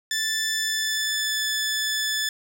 15% pulse tone with pitch glide, 1760 to 1737.8 Hz, A6 to A6, 0 to -22 cents, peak -17 dBFS, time 0.11-2.29 s, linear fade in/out 2 ms, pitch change -22 cents, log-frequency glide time 0.53-1.44 s, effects none

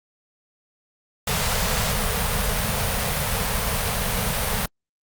pink band-stop noise, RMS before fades -23 dBFS, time 1.27-4.66 s, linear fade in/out 5 ms, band 230 to 420 Hz, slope 96 dB/octave, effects Opus 48 kbps

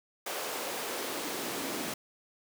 pink noise with high-pass filter sweep, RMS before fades -36 dBFS, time 0.26-1.94 s, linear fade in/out 5 ms, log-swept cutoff 530 to 240 Hz, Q 1.5, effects none

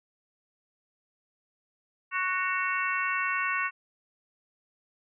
harmonic tone with a mistuned harmonic, 370 Hz, F#4, in tune, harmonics 3 / 4 / 5 / 6 / 7, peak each -31 / -32 / -33 / -34 / -34 dBFS, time 2.11-3.71 s, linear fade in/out 50 ms, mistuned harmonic 7, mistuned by +73 cents, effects none

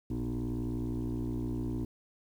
sine tone with frequency modulation, 185 Hz, F#3, in tune, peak -29 dBFS, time 0.1-1.85 s, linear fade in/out 5 ms, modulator 59.5 Hz, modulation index 2.6, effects tanh soft clip ceiling -30 dBFS + 10-bit

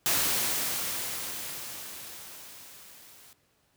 white noise with level ramp, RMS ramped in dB -25 to -54 dBFS, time 0.06-3.33 s, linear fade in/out 0 ms, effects pink hiss -69 dBFS RMS until 3.76 s + high-pass 60 Hz 12 dB/octave

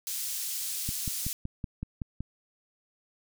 pink high-pass noise, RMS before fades -34 dBFS, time 0.07-1.33 s, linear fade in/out 0 ms, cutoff 5900 Hz, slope 12 dB/octave
click train, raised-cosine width 5 ms, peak -21 dBFS, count 8, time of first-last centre 0.89-2.206 s, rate 5.32 Hz
effects none

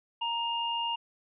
sine tone pair together, 932.3 / 2825 Hz, A#5 / F7, 0 / +19 cents, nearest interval octave + perfect fifth, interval 1919 cents, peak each -31 / -32 dBFS, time 0.21-0.96 s, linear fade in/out 10 ms, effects none

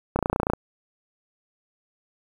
clicks, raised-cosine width 1 ms, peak -8 dBFS, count 12, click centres 0.16 / 0.19 / 0.227 / 0.259 / 0.299 / 0.33 / 0.361 / 0.4 / 0.432 / 0.469 / 0.5 / 0.535 s, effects 7-bit

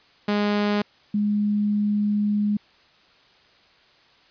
sawtooth / sine tone pair in turn, 206.6 / 207.5 Hz, G#3 / G#3, -9 / -1 cents, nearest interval unison, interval 8 cents, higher second, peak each -16 / -19 dBFS, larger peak first, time 0.28-0.82 / 1.14-2.57 s, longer second, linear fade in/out 5 ms, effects white hiss -56 dBFS RMS until 4.3 s + resampled to 11025 Hz

